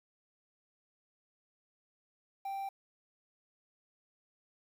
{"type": "tone with quantisation", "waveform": "triangle", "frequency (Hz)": 784, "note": "G5", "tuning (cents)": 0, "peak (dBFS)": -34, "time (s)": [2.45, 2.69], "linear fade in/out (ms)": 5, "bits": 10, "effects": []}